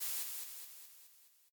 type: noise with echo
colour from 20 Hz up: blue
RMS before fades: -38 dBFS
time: 0-0.24 s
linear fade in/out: 20 ms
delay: 210 ms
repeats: 6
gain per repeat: -5 dB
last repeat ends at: 1.5 s
effects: noise-tail reverb RT60 0.1 s tail -17 dB re dry + MP3 96 kbps